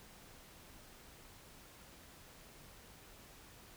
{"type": "silence", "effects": ["pink hiss -58 dBFS RMS until 3.76 s"]}